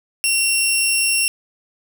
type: tone pair together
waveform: sawtooth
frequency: 2735 / 5470 Hz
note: F7 / F8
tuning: -37 / -37 cents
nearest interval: octave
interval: 1200 cents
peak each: -14 dBFS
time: 0.24-1.28 s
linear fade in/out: 0 ms
effects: none